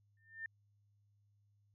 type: tone with exponential growth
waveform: sine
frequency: 1800 Hz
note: A6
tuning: 39 cents sharp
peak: -38 dBFS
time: 0.17-0.46 s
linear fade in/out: 2 ms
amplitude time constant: 62 ms
effects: added 102 Hz sine -70 dBFS peak until 1.74 s